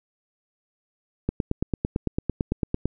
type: click train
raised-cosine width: 3 ms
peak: -10 dBFS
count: 15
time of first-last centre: 1.29-2.856 s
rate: 8.94 Hz
effects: none